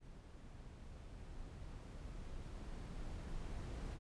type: noise with level ramp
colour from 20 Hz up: brown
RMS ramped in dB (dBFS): -55 to -44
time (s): 0-3.99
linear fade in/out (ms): 50
effects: resampled to 22050 Hz